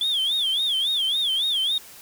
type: tone with vibrato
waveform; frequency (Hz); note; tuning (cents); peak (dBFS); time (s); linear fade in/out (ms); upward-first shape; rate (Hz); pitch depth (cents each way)
sine; 3391; G#7; +35; -18; 0.01-1.78; 2; sine; 3.6; 170
effects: tanh soft clip ceiling -19 dBFS + white hiss -45 dBFS RMS until 2.01 s